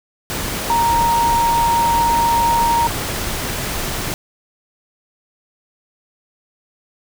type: tone in noise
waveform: sine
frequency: 932.3 Hz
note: A#5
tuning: in tune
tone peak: -13 dBFS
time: 0.7-2.87 s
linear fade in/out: 0 ms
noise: pink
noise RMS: -23 dBFS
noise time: 0.3-4.14 s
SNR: +7 dB
effects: none